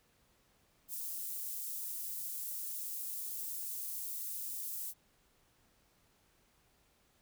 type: high-pass noise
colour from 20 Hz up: white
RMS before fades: -41 dBFS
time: 0.88-4.94 s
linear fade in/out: 50 ms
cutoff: 9900 Hz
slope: 12 dB/octave
effects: pink hiss -71 dBFS RMS until 7.21 s